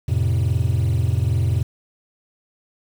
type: chord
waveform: triangle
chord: F major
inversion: none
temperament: equal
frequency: 87.31 / 110 / 130.81 Hz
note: F2 / A2 / C3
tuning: 0 / 0 / 0 cents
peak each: -18 / -18 / -20 dBFS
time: 0.08-1.63 s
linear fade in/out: 10 ms
effects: tanh soft clip ceiling -8 dBFS + 7-bit